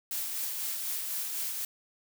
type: noise with tremolo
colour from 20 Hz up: blue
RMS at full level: -33 dBFS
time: 0.11-1.65 s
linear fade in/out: 2 ms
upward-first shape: sine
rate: 4 Hz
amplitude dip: 30%
effects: none